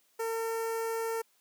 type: tone with notch filter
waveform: sawtooth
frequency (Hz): 453.3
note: A#4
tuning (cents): -48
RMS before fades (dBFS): -33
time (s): 0.19-1.22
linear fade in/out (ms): 10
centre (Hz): 3600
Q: 0.73
effects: white hiss -69 dBFS RMS until 1.4 s + high-pass 200 Hz 12 dB/octave